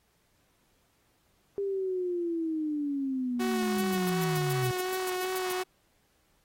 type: linear sweep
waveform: sine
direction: down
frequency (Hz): 402 to 123.47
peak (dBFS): -28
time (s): 1.58-4.71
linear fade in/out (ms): 0
type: tone with vibrato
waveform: sawtooth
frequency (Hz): 370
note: F#4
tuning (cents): 0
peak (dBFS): -26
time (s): 3.39-5.64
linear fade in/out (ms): 20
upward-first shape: sine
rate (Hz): 2.7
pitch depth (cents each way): 18
type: noise bursts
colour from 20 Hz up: blue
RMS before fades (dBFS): -37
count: 13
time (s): 3.78-5.529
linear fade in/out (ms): 5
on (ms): 33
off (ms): 110
effects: pink hiss -70 dBFS RMS until 6.44 s + AAC 48 kbps